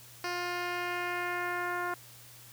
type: tone with low-pass filter sweep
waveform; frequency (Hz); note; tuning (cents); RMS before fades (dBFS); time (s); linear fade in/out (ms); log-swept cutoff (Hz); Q
10% pulse; 353.8; F4; +23; -34; 0.24-1.94; 2; 4800 to 1400; 1.6
effects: added 120 Hz sine -57 dBFS peak until 2.52 s + white hiss -53 dBFS RMS until 2.52 s